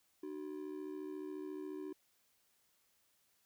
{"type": "ring-modulated tone", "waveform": "triangle", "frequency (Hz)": 339.1, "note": "E4", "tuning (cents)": 49, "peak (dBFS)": -37, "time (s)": [0.23, 1.93], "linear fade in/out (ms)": 5, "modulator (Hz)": 37.1, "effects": ["white hiss -75 dBFS RMS until 3.45 s"]}